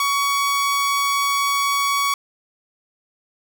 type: tone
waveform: sawtooth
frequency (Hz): 1124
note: C#6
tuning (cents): +24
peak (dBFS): -14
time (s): 0-2.14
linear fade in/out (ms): 2
effects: none